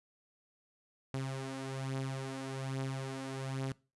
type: beating tone pair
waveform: sawtooth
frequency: 133.3 / 134.5 Hz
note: C3 / C3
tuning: +33 / +48 cents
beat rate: 1.2 Hz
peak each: -34 / -38 dBFS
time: 1.14-3.72 s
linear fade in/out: 0 ms
effects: noise-tail reverb RT60 0.3 s tail -21 dB re dry + resampled to 24000 Hz